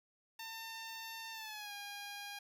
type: tone with pitch glide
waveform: 10% pulse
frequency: 902 to 812.9 Hz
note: A5 to G#5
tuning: +43 to -37 cents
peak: -36 dBFS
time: 0.39-2.39 s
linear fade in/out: 5 ms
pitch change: -180 cents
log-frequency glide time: 1.32-1.73 s
effects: none